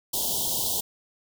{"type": "band-stop noise", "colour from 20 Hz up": "white", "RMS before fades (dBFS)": -27, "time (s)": [0.13, 0.81], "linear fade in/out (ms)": 10, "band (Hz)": [1000, 3000], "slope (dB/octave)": 96, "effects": []}